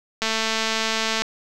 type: click train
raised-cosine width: 0.2 ms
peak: -6 dBFS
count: 223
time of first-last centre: 0.22-1.22 s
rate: 222 Hz
effects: none

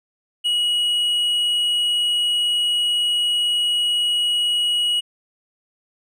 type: tone with tanh clipping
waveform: sine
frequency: 2909 Hz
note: F#7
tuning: 30 cents flat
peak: -18 dBFS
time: 0.44-5.01 s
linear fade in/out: 20 ms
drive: 5 dB
effects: none

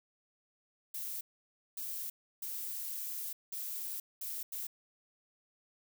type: noise bursts at uneven times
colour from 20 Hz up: violet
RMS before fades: -40 dBFS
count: 6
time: 0.94-1.21 / 1.77-2.1 / 2.42-3.33 / 3.52-4 / 4.21-4.43 / 4.52-4.67 s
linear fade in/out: 5 ms
effects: none

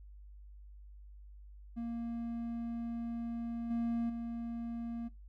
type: tone with level steps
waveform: triangle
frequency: 233.1 Hz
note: A#3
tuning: in tune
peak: -34 / -29 / -35 dBFS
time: 1.76-5.09 s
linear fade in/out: 20 ms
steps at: 3.7 / 4.09 s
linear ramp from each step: 10 ms
effects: noise-tail reverb RT60 0.2 s tail -20 dB re dry + added 50 Hz sine -50 dBFS peak until 5.28 s

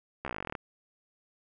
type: slowing click train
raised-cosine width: 0.5 ms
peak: -20 dBFS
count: 16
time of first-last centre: 0.25-0.552 s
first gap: 14 ms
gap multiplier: 1.05
effects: none

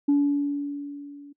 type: tone with level ramp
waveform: sine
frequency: 286 Hz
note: D4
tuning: 46 cents flat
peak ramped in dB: -14 to -42 dBFS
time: 0.08-1.33 s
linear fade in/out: 10 ms
effects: noise-tail reverb RT60 0.1 s tail -24 dB re dry + tanh soft clip ceiling -14 dBFS

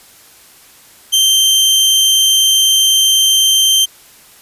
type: tone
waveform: sawtooth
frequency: 3136 Hz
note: G7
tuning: in tune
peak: -5 dBFS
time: 1.12-3.86 s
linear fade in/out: 20 ms
effects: white hiss -43 dBFS RMS until 4.41 s + resampled to 32000 Hz

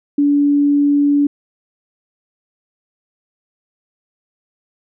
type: tone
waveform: sine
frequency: 287.4 Hz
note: D4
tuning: 37 cents flat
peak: -10 dBFS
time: 0.18-1.27 s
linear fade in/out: 5 ms
effects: none

